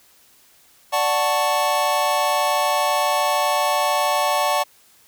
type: chord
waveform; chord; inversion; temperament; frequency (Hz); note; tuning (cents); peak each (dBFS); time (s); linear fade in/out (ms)
square; D major seventh; none; equal; 587.3 / 740 / 880 / 1108.7; D5 / F#5 / A5 / C#6; 0 / 0 / 0 / 0; -24; 0.92-4.64; 20
effects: white hiss -54 dBFS RMS until 5.07 s